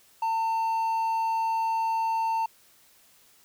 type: tone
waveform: triangle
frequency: 900 Hz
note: A5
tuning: 39 cents sharp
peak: -22 dBFS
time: 0.22-2.46 s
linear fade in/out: 5 ms
effects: white hiss -59 dBFS RMS until 3.44 s